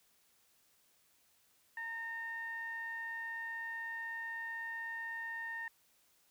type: tone with low-pass filter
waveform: sawtooth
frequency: 916 Hz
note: A#5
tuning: 31 cents flat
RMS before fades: -42 dBFS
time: 1.77-5.68 s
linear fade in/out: 2 ms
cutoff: 1800 Hz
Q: 7.9
effects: white hiss -71 dBFS RMS until 6.3 s